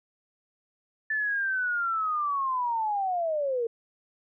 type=linear sweep; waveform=sine; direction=down; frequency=1760 to 450 Hz; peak=-25 dBFS; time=1.1-3.67 s; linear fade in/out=5 ms; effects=none